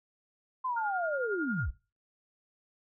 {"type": "linear sweep", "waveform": "sine", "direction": "down", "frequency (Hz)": [1046.5, 38.79], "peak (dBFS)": -30, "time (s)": [0.64, 1.71], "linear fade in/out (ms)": 10}
{"type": "tone with tremolo", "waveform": "sine", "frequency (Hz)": 1416, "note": "F6", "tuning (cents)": 23, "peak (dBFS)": -31, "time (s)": [0.76, 1.66], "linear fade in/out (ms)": 10, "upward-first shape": "triangle", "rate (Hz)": 11, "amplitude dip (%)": 75}
{"effects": ["noise-tail reverb RT60 0.3 s tail -18 dB re dry"]}